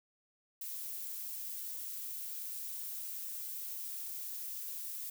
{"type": "noise", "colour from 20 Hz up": "violet", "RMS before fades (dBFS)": -42, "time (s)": [0.61, 5.1], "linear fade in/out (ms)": 5, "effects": []}